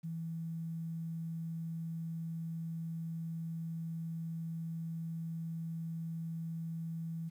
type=tone with quantisation; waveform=sine; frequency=164.3 Hz; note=E3; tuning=5 cents flat; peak=-37 dBFS; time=0.03-7.3 s; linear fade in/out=20 ms; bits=11; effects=none